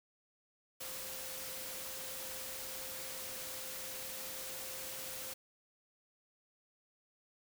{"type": "tone in noise", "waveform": "sine", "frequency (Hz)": 523.3, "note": "C5", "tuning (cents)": 0, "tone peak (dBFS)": -53, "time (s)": [0.8, 5.34], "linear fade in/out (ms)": 10, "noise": "white", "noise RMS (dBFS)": -44, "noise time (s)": [0.8, 5.34], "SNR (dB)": -12, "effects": []}